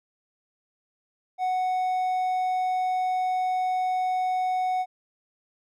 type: tone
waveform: triangle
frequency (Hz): 740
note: F#5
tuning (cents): 0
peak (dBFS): -21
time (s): 1.38-4.86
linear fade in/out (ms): 50
effects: none

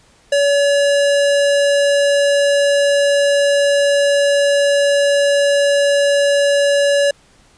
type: tone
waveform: square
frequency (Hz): 568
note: C#5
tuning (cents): +42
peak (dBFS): -12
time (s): 0.32-7.11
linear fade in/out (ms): 5
effects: pink hiss -51 dBFS RMS until 7.57 s + resampled to 22050 Hz

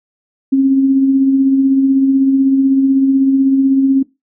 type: tone with tremolo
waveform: sine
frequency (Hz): 269.6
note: C#4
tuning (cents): -48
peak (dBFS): -6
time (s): 0.52-4.03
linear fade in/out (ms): 10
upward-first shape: triangle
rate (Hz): 16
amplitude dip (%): 40
effects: noise-tail reverb RT60 0.2 s tail -19 dB re dry

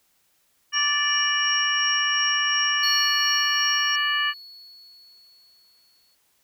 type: harmonic tone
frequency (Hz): 585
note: D5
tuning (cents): -7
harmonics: 2 / 3 / 4 / 5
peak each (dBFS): -28 / -24 / -32 / -25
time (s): 0.72-4.34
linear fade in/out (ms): 50
type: tone with tremolo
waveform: sine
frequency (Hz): 5588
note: F8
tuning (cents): 0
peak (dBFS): -24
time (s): 0.73-3.96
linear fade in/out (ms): 10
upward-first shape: sine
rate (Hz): 2.8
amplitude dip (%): 45
type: tone with exponential decay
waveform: triangle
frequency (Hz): 4388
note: C#8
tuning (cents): -18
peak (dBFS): -21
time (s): 2.83-6.15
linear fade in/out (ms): 5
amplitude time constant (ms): 720
effects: white hiss -66 dBFS RMS until 6.43 s

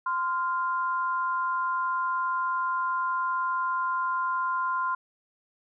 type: tone pair together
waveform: sine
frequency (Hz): 1037.2 / 1398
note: C6 / F6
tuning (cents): -15 / +1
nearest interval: perfect fourth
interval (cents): 516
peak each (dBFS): -26 / -31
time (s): 0.06-4.95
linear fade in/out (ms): 5
effects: none

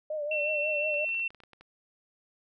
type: tone with vibrato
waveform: sine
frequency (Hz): 601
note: D5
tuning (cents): +40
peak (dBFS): -30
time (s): 0.1-1.05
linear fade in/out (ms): 5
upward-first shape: triangle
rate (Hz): 5.5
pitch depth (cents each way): 72
type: tone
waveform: sine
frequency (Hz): 2703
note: E7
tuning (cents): +43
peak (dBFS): -28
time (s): 0.31-1.28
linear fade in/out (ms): 5
type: clicks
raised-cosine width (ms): 0.3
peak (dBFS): -36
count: 10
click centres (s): 0.942 / 1.091 / 1.146 / 1.196 / 1.305 / 1.347 / 1.403 / 1.436 / 1.533 / 1.61
effects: none

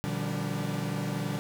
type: tone cluster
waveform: 45% pulse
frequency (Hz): 120.3 / 149.7 / 171 / 193.9 / 286.8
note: B2 / D3 / F3 / G3 / D4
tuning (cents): -45 / +33 / -36 / -19 / -41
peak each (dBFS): -37 / -34 / -39 / -35 / -39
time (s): 0.04-1.39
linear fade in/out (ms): 0
effects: none

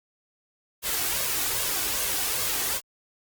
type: noise with flanger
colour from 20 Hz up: white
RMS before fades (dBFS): -27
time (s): 0.82-2.81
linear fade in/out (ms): 50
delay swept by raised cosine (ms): 1.8 to 2.7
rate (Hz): 2.5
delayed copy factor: +0.5
effects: Opus 48 kbps

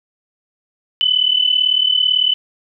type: tone pair together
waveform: sine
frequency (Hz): 2987 / 3025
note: F#7 / F#7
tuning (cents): +16 / +38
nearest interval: unison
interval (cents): 22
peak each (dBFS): -15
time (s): 1.01-2.34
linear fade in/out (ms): 0
effects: none

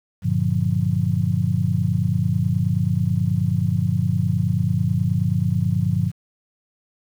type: chord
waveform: sine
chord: G minor seventh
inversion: none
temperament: just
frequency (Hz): 98 / 117.6 / 147 / 176.4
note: G2 / Bb2 / D3 / F3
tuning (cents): 0 / +16 / +2 / +18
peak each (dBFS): -23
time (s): 0.22-6.12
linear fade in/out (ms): 50
effects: 8-bit

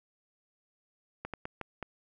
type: slowing click train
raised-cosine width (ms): 0.5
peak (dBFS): -22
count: 5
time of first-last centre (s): 1.25-1.827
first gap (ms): 87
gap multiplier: 1.35
effects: none

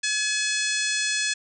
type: harmonic tone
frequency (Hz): 850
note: G#5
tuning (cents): +40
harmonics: 2 / 3 / 4 / 5 / 6 / 7 / 8 / 9 / 10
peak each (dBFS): -28 / -30 / -31 / -32 / -33 / -33 / -34 / -35 / -35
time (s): 0.03-1.34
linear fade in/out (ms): 10
effects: none

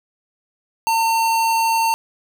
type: tone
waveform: square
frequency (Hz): 906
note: A#5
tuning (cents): -50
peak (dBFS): -16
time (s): 0.87-1.94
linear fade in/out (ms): 0
effects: none

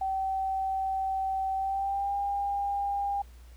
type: tone with pitch glide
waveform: sine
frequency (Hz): 769 to 803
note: G5 to G5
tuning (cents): -33 to +41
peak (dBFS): -27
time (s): 0.01-3.22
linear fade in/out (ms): 5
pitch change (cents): +74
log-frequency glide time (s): 1.55-2.15
effects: added 60 Hz sine -47 dBFS peak until 3.56 s + pink hiss -61 dBFS RMS until 3.56 s

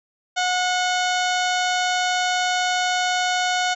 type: harmonic tone with a mistuned harmonic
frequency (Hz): 728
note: F#5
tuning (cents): -28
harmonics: 1 / 2 / 3 / 4 / 5 / 6 / 7 / 8 / 9 / 10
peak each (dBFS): -22 / -25 / -30 / -29 / -31 / -33 / -39 / -36 / -35 / -37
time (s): 0.36-3.75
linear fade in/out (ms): 20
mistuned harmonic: 4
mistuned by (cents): +46
effects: none

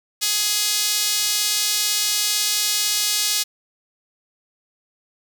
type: tone with high-pass filter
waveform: sawtooth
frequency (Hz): 417.9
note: G#4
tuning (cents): +11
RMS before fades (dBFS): -21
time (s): 0.21-3.44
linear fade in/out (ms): 20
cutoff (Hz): 4400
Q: 1.2
effects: none

